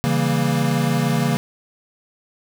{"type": "chord", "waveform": "square", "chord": "C# diminished seventh", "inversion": "none", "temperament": "equal with one note detuned", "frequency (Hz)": [138.59, 164.81, 196, 234.6], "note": ["C#3", "E3", "G3", "Bb3"], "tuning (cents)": [0, 0, 0, 11], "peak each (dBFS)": [-22, -23, -28, -23], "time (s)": [0.04, 1.37], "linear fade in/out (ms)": 0, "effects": []}